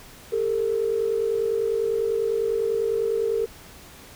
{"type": "tone pair together", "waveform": "sine", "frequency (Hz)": [404, 454], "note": ["G#4", "A#4"], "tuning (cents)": [-48, -46], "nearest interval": "major second", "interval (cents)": 202, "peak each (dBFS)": [-25, -22], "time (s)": [0.32, 3.46], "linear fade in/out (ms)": 10, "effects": ["tanh soft clip ceiling -13 dBFS", "pink hiss -46 dBFS RMS until 4.15 s"]}